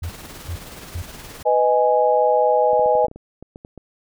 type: tone bursts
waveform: sine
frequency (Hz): 85.3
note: F2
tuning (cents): -40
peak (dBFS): -24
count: 3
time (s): 0.02-1.022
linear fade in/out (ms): 5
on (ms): 74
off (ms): 390
type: noise with tremolo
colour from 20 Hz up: pink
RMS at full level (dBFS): -36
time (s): 0.03-1.43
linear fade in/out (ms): 5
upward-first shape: triangle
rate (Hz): 19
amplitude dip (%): 45
type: chord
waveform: sine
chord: G# minor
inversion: first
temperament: just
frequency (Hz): 498.4 / 623 / 830.6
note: B4 / D#5 / G#5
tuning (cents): +16 / +2 / 0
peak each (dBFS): -18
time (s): 1.45-3.07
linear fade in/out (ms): 20
type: clicks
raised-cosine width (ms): 2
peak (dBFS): -24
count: 12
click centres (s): 2.732 / 2.795 / 2.86 / 2.953 / 3.045 / 3.083 / 3.114 / 3.16 / 3.426 / 3.559 / 3.649 / 3.777
effects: none